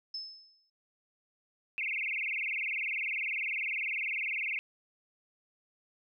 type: tone with exponential decay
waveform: sine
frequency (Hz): 5230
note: E8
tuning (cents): -15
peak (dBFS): -34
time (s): 0.14-0.7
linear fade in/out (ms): 5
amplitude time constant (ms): 120
type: tone with vibrato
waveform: sine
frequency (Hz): 2384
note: D7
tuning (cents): +25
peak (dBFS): -31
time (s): 1.78-4.59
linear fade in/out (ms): 0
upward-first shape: sine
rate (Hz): 20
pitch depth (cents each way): 240
effects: none